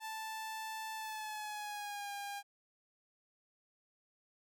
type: tone with pitch glide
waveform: sawtooth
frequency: 880 to 807 Hz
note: A5 to G#5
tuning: 0 to -50 cents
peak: -37 dBFS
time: 0-2.43 s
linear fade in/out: 50 ms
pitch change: -150 cents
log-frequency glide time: 0.95-2.12 s
effects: none